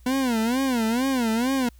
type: tone with vibrato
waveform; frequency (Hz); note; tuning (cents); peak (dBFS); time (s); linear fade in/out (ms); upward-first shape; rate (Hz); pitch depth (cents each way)
40% pulse; 244.6; B3; -16; -20; 0.06-1.69; 5; sine; 2.2; 180
effects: added 60 Hz sine -47 dBFS peak until 1.79 s + white hiss -62 dBFS RMS until 1.79 s